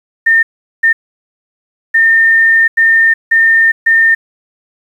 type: tone bursts at uneven times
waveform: sine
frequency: 1814 Hz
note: A#6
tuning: 48 cents flat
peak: -5 dBFS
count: 6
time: 0.26-0.43 / 0.83-0.93 / 1.94-2.68 / 2.77-3.14 / 3.31-3.72 / 3.86-4.15 s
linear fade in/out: 10 ms
effects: 7-bit